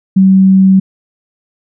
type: tone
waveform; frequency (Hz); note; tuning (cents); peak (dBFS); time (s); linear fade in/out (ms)
sine; 190.8; G3; -47; -3; 0.16-0.8; 10
effects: none